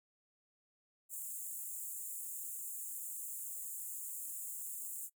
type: high-pass noise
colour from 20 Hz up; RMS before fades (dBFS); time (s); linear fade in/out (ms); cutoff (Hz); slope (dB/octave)
pink; -44; 1.09-5.1; 50; 7000; 96
effects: noise-tail reverb RT60 0.1 s tail -21 dB re dry